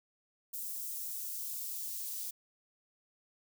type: noise with high-pass filter sweep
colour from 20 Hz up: blue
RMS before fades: -40 dBFS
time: 0.53-2.31 s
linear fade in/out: 10 ms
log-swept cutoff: 7100 to 4100 Hz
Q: 0.74
effects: none